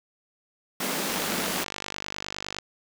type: high-pass noise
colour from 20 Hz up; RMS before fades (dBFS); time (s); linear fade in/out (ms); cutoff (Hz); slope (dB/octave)
pink; -29; 0.8-1.64; 5; 160; 96
type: click train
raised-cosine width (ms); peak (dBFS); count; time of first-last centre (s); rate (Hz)
0.2; -14; 75; 1.1-2.586; 49.8
effects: none